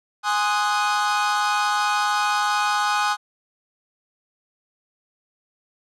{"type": "chord", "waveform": "45% pulse", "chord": "Ab dominant seventh", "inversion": "none", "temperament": "equal", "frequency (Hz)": [830.6, 1046.5, 1244.5, 1480], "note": ["Ab5", "C6", "Eb6", "Gb6"], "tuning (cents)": [0, 0, 0, 0], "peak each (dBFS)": [-23, -28, -24, -26], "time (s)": [0.23, 3.17], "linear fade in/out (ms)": 50, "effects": ["low-pass 7000 Hz 12 dB/octave"]}